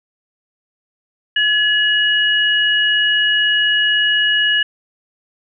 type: tone pair together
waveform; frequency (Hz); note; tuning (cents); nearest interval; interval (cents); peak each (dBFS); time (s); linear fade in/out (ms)
sine; 1701 / 2901; G#6 / F#7; +41 / -35; major sixth; 924; -15; 1.36-4.63; 5
effects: none